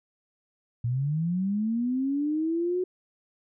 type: linear sweep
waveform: sine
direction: up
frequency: 114.8 to 370 Hz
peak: -24 dBFS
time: 0.84-2.84 s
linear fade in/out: 5 ms
effects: none